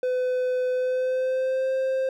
triangle tone with pitch glide, 505 to 526.4 Hz, B4 to C5, +39 to +10 cents, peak -20 dBFS, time 0.03-2.09 s, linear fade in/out 2 ms, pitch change +71 cents, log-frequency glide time 0.71-1.72 s, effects none

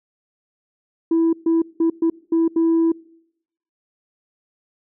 sine tone bursts at uneven times, 329.6 Hz, E4, in tune, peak -12 dBFS, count 6, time 1.11-1.33 / 1.46-1.62 / 1.8-1.9 / 2.02-2.1 / 2.32-2.48 / 2.56-2.92 s, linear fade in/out 5 ms, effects noise-tail reverb RT60 0.8 s tail -25 dB re dry + tanh soft clip ceiling -12 dBFS

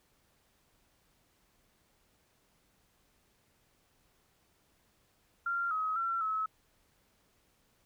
sine tone with pitch steps, 1385 / 1272 / 1355 / 1292 Hz, F6 / D#6 / E6 / E6, -15 / +38 / +47 / -35 cents, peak -30 dBFS, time 5.46-6.46 s, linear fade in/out 5 ms, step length 250 ms, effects pink hiss -71 dBFS RMS until 7.85 s

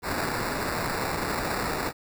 violet noise with sample-and-hold, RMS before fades -29 dBFS, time 0.02-1.93 s, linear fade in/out 50 ms, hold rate 3150 Hz, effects none

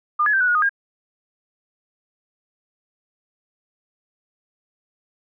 sine tone with pitch steps, 1208 / 1697 / 1565 / 1479 / 1444 / 1238 / 1617 Hz, D6 / G#6 / G6 / F#6 / F#6 / D#6 / G#6, +48 / +37 / -3 / -1 / -43 / -9 / -47 cents, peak -15 dBFS, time 0.19-0.694 s, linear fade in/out 10 ms, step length 72 ms, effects none

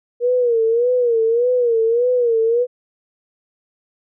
sine tone with vibrato, 473.7 Hz, A#4, 28 cents sharp, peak -13 dBFS, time 0.2-2.67 s, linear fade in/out 50 ms, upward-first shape sine, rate 1.7 Hz, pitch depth 99 cents each way, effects none

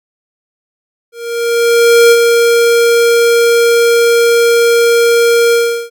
square tone with ADSR envelope, 468.2 Hz, A#4, 8 cents sharp, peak -3 dBFS, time 1.12-5.9 s, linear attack 990 ms, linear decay 51 ms, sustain -4 dB, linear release 370 ms, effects none

